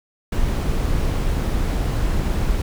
brown noise, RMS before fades -20 dBFS, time 0.32-2.62 s, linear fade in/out 5 ms, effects none

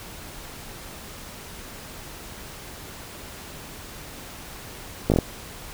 slowing click train, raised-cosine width 2 ms, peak -5 dBFS, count 5, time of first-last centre 5.1-5.187 s, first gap 18 ms, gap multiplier 1.13, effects pink hiss -40 dBFS RMS until 5.73 s

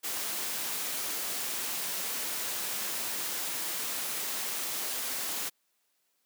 white noise, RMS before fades -34 dBFS, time 0.03-5.5 s, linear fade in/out 20 ms, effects white hiss -75 dBFS RMS until 6.25 s + high-pass 200 Hz 12 dB/octave

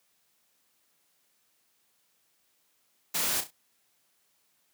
white noise with echo, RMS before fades -29 dBFS, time 3.14-3.41 s, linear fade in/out 10 ms, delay 33 ms, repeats 3, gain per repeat -9 dB, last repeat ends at 3.509 s, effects white hiss -71 dBFS RMS until 4.73 s + high-pass 100 Hz 12 dB/octave

